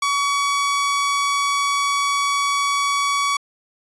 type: tone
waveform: sawtooth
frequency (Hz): 1131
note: C#6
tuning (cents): +34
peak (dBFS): -14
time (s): 0.02-3.37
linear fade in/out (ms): 5
effects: resampled to 22050 Hz